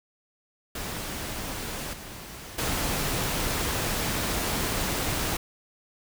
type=noise with level steps; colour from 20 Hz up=pink; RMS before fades=-34 / -41 / -28 dBFS; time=0.75-5.37 s; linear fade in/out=5 ms; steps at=1.93 / 2.58 s; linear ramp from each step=5 ms; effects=none